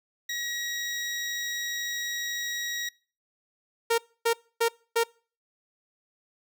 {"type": "tone", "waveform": "20% pulse", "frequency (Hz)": 1906, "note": "A#6", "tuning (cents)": 38, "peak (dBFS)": -25, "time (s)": [0.29, 2.89], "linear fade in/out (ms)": 5}
{"type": "tone bursts", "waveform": "sawtooth", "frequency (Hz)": 462.2, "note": "A#4", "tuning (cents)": -15, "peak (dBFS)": -17, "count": 4, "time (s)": [3.9, 5.038], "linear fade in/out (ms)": 10, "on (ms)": 82, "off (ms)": 270}
{"effects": ["noise-tail reverb RT60 0.4 s tail -25 dB re dry"]}